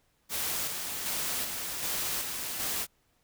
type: noise with tremolo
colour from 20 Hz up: white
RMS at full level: -32 dBFS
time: 0.29-2.87 s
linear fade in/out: 50 ms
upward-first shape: square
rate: 1.3 Hz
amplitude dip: 35%
effects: pink hiss -71 dBFS RMS until 3.23 s